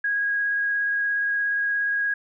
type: tone with vibrato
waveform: sine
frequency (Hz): 1646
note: G#6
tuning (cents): -16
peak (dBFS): -21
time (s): 0.04-2.14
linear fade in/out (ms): 5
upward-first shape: sine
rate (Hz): 17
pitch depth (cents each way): 11
effects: none